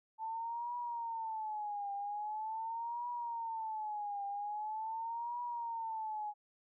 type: tone with vibrato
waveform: sine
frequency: 880 Hz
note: A5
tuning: in tune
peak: -37 dBFS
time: 0.18-6.34 s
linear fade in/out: 50 ms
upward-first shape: triangle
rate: 0.43 Hz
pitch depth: 170 cents each way
effects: none

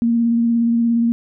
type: tone with vibrato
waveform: sine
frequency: 233.1 Hz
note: A#3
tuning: in tune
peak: -13 dBFS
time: 0.02-1.12 s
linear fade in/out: 0 ms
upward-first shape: triangle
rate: 17 Hz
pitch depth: 22 cents each way
effects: none

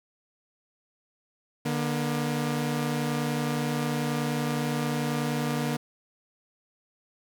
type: tone pair together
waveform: sawtooth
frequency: 148.94 / 238.9 Hz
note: D3 / A#3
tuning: +25 / +43 cents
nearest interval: minor sixth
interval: 818 cents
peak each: -25 / -25 dBFS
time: 1.65-5.77 s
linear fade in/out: 10 ms
effects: none

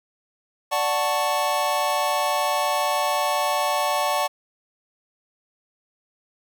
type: chord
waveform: square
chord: D major seventh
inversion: none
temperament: equal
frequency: 587.3 / 740 / 880 / 1108.7 Hz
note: D5 / F#5 / A5 / C#6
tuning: 0 / 0 / 0 / 0 cents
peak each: -27 dBFS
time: 0.71-4.28 s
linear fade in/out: 20 ms
effects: none

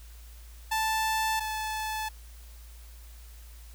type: tone pair in turn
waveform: sawtooth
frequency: 880 / 868.9 Hz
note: A5 / A5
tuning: 0 / -22 cents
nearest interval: unison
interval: 22 cents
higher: first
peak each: -22 / -27 dBFS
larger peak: first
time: 0.71-1.4 / 1.4-2.09 s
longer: neither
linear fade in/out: 10 ms
effects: added 57 Hz sine -45 dBFS peak until 3.74 s + white hiss -56 dBFS RMS until 3.74 s

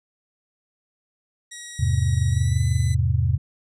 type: tone with pitch glide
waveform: 5% pulse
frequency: 1907 to 2003 Hz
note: A#6 to B6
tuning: +39 to +24 cents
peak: -24 dBFS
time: 1.51-2.95 s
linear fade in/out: 10 ms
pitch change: +85 cents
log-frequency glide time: 2.29-2.63 s
type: chord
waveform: sine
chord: E augmented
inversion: none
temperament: just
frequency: 82.41 / 103.01 / 128.76 Hz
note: E2 / G#2 / B#2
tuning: 0 / -14 / -27 cents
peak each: -22 dBFS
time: 1.79-3.38 s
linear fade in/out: 10 ms
effects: resampled to 22050 Hz

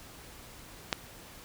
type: click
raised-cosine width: 0.2 ms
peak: -9 dBFS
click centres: 0.928 s
effects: pink hiss -50 dBFS RMS until 1.44 s

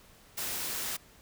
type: noise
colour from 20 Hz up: white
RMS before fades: -35 dBFS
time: 0.37-0.97 s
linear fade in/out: 10 ms
effects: pink hiss -58 dBFS RMS until 1.21 s

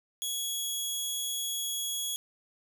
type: tone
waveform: 15% pulse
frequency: 3343 Hz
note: G#7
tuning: 11 cents sharp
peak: -24 dBFS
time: 0.22-2.16 s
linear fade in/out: 0 ms
effects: none

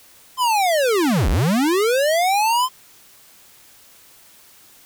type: linear two-way sweep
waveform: square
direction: down then up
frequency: 1046.5 to 36.71 to 1046.5 Hz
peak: -16 dBFS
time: 0.37-2.69 s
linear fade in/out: 50 ms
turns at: 1.29 s
effects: white hiss -49 dBFS RMS until 4.85 s

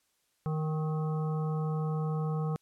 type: harmonic tone with a mistuned harmonic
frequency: 155.56 Hz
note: D#3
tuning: in tune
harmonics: 1 / 3 / 5 / 7 / 8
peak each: -29 / -39 / -43 / -46 / -47 dBFS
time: 0.46-2.56 s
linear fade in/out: 0 ms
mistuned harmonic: 8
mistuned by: +41 cents
effects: white hiss -74 dBFS RMS until 2.61 s + low-pass 12000 Hz 12 dB/octave

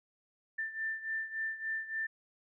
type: beating tone pair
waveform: sine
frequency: 1779 / 1782.5 Hz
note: A6 / A6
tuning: +19 / +22 cents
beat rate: 3.5 Hz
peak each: -36 / -40 dBFS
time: 0.58-2.07 s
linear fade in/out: 10 ms
effects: none

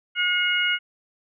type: harmonic tone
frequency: 720 Hz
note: F#5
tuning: 47 cents flat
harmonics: 2 / 3 / 4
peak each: -24 / -24 / -24 dBFS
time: 0.15-0.79 s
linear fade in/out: 50 ms
effects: none

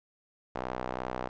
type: tone with band-pass filter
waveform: sawtooth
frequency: 62.9 Hz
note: B1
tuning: 32 cents sharp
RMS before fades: -36 dBFS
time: 0.55-1.29 s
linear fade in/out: 5 ms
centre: 800 Hz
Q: 1.2
effects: resampled to 16000 Hz + 10-bit

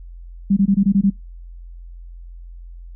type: tone bursts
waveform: sine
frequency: 197.5 Hz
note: G3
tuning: 13 cents sharp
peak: -11 dBFS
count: 7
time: 0.5-1.102 s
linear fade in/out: 10 ms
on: 68 ms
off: 21 ms
effects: noise-tail reverb RT60 0.2 s tail -25 dB re dry + added 43 Hz sine -34 dBFS peak until 2.95 s

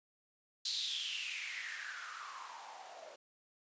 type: noise with band-pass filter sweep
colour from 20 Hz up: blue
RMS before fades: -43 dBFS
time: 0.65-3.16 s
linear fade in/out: 5 ms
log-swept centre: 4300 to 580 Hz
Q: 6.5
effects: resampled to 16000 Hz

